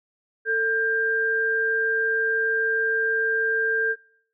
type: tone pair together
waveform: sine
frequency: 446.7 / 1591.9 Hz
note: A4 / G6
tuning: +26 / +26 cents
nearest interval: octave + minor seventh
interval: 2200 cents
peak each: -26 / -21 dBFS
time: 0.45-3.96 s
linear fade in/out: 50 ms
effects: noise-tail reverb RT60 0.6 s tail -24 dB re dry